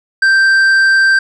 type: tone with tanh clipping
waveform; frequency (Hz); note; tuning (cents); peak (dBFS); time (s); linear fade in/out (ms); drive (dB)
sine; 1568; G6; 0; -8; 0.22-1.19; 5; 7
effects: none